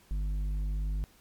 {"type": "tone with tanh clipping", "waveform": "sine", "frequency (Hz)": 50.2, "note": "G1", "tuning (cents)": 42, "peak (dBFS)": -30, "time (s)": [0.11, 1.04], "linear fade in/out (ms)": 0, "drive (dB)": 8, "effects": ["pink hiss -61 dBFS RMS until 1.2 s", "MP3 96 kbps"]}